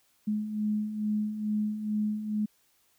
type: beating tone pair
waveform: sine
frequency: 210 / 212.3 Hz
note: G#3 / G#3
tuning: +19 / +38 cents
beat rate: 2.3 Hz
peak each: -35 / -28 dBFS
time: 0.27-2.46 s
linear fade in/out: 10 ms
effects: white hiss -68 dBFS RMS until 2.98 s